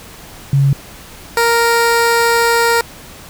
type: tone pair in turn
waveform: sine / 15% pulse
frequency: 138.59 / 466.2 Hz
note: C#3 / A#4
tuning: 0 / 0 cents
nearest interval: octave + major sixth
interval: 2100 cents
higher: second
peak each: -8 / -4 dBFS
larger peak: second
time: 0.53-0.73 / 1.37-2.81 s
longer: second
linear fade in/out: 2 ms
effects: pink hiss -36 dBFS RMS until 3.29 s